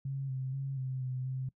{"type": "tone with pitch steps", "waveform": "sine", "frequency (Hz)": [136.3, 131.1, 136.2, 130.5, 128.3, 130.7], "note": ["C#3", "C3", "C#3", "C3", "C3", "C3"], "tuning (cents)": [-29, 4, -30, -4, -34, -1], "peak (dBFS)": -33, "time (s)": [0.05, 1.49], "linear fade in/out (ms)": 5, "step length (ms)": 240, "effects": ["noise-tail reverb RT60 0.1 s tail -22 dB re dry"]}